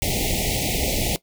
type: band-stop noise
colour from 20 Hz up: pink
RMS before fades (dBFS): -23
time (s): 0.02-1.16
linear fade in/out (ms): 0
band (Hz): 830 to 2000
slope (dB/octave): 96
effects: noise-tail reverb RT60 0.1 s tail -18 dB re dry